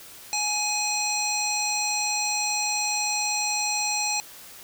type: harmonic tone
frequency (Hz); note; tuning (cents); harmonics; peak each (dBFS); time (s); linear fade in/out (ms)
838; G#5; +15; 1 / 3 / 5 / 7 / 9; -30 / -30 / -30 / -30 / -30; 0.33-4.2; 0
effects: white hiss -45 dBFS RMS until 4.63 s